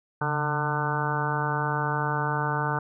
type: harmonic tone with a mistuned harmonic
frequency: 149.5 Hz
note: D3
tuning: 31 cents sharp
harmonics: 1 / 2 / 3 / 4 / 5 / 6 / 7 / 8 / 9 / 10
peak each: -29 / -38 / -35 / -39 / -36 / -30 / -37 / -33 / -37 / -32 dBFS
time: 0.21-2.79 s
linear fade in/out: 5 ms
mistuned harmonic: 1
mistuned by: -86 cents
effects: none